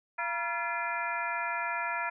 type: harmonic tone with a mistuned harmonic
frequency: 343 Hz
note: F4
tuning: 31 cents flat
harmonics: 2 / 3 / 4 / 5 / 6 / 7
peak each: -39 / -35 / -36 / -37 / -41 / -38 dBFS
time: 0.18-2.1 s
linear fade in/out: 10 ms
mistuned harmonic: 3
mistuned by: -120 cents
effects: none